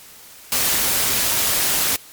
white noise with amplitude modulation, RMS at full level -17 dBFS, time 0.52-1.96 s, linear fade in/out 2 ms, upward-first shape sine, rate 206 Hz, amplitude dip 40%, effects white hiss -43 dBFS RMS until 2.12 s + MP3 96 kbps

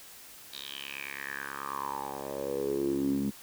10% pulse tone with band-pass filter sweep, 69.3 Hz, C#2, in tune, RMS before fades -34 dBFS, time 0.52-3.31 s, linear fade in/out 20 ms, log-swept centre 4000 to 220 Hz, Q 6.2, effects white hiss -50 dBFS RMS until 3.42 s

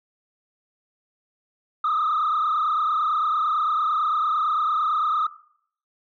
sine tone with frequency modulation, 1244.5 Hz, D#6, in tune, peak -18 dBFS, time 1.84-5.27 s, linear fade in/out 5 ms, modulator 28.9 Hz, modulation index 2, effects noise-tail reverb RT60 0.6 s tail -18 dB re dry + tanh soft clip ceiling -17 dBFS

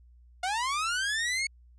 sawtooth linear sweep, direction up, 705 to 2217 Hz, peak -24 dBFS, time 0.43-1.47 s, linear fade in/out 5 ms, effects added 60 Hz sine -53 dBFS peak until 1.78 s + resampled to 22050 Hz

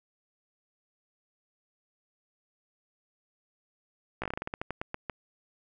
slowing click train, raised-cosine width 0.5 ms, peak -18 dBFS, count 15, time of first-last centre 4.22-5.097 s, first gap 16 ms, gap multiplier 1.19, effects none

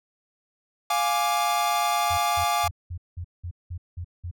45% pulse chord, D diminished, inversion first, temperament equal with one note detuned, 702.5 / 830.6 / 1174.7 Hz, F5 / Ab5 / D6, +10 / 0 / 0 cents, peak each -26 dBFS, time 0.9-2.68 s, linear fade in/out 5 ms
sine tone bursts, 87.31 Hz, F2, in tune, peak -30 dBFS, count 9, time 2.1-4.313 s, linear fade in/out 10 ms, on 77 ms, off 190 ms
effects none

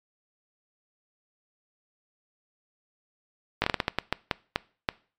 slowing click train, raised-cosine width 0.3 ms, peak -7 dBFS, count 12, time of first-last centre 3.62-4.889 s, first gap 19 ms, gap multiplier 1.33, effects noise-tail reverb RT60 0.4 s tail -22 dB re dry + MP3 96 kbps

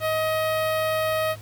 sawtooth tone with notch filter, 631 Hz, D#5, 24 cents sharp, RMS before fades -24 dBFS, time 0-1.36 s, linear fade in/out 50 ms, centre 6700 Hz, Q 0.87, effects added 107 Hz sine -39 dBFS peak until 1.41 s + pink hiss -48 dBFS RMS until 1.41 s

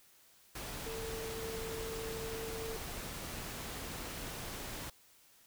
sine tone in noise, 449 Hz, A4, 35 cents sharp, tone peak -41 dBFS, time 0.86-2.77 s, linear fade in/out 5 ms, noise pink, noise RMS -43 dBFS, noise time 0.55-4.9 s, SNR -1 dB, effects white hiss -64 dBFS RMS until 5.46 s

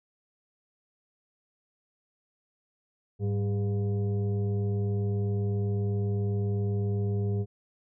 sine tone with frequency modulation, 103.83 Hz, G#2, in tune, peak -25 dBFS, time 3.19-7.46 s, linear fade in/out 50 ms, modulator 300 Hz, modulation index 0.68, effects none

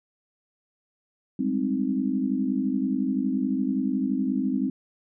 sine chord, Ab major seventh, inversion third, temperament equal, 196 / 207.7 / 261.6 / 311.1 Hz, G3 / Ab3 / C4 / Eb4, 0 / 0 / 0 / 0 cents, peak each -30 / -30 / -25 / -31 dBFS, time 1.39-4.7 s, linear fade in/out 5 ms, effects none

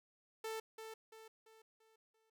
sawtooth tone with echo, 442.7 Hz, A4, 11 cents sharp, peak -37 dBFS, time 0.44-0.6 s, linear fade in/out 5 ms, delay 340 ms, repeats 5, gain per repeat -7 dB, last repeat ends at 2.3 s, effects none

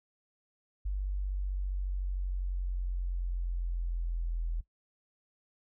sine linear sweep, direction down, 48.77 to 41.54 Hz, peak -30 dBFS, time 0.85-4.61 s, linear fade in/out 10 ms, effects noise-tail reverb RT60 0.1 s tail -17 dB re dry

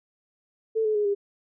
sine tone with pitch steps, 443.7 / 429.8 / 416.4 / 403.4 Hz, A4 / A4 / G#4 / G4, +14 / -41 / +5 / +50 cents, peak -21 dBFS, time 0.75-1.15 s, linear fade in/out 20 ms, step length 100 ms, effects none

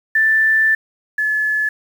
sine tone pair in turn, 1766 / 1718.7 Hz, A6 / A6, +6 / -41 cents, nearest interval unison, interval 47 cents, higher first, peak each -11 / -15 dBFS, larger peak first, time 0.15-0.75 / 1.18-1.69 s, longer first, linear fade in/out 5 ms, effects 7-bit

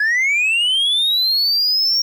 sine linear sweep, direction up, 1661.2 to 5588 Hz, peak -11 dBFS, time 0-2.02 s, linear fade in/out 5 ms, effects tanh soft clip ceiling -13 dBFS + 8-bit

